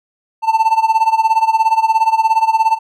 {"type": "tone with tremolo", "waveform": "triangle", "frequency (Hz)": 890, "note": "A5", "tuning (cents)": 20, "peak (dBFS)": -5, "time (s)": [0.42, 2.79], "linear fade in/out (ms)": 50, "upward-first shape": "sine", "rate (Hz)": 17, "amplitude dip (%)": 85, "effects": []}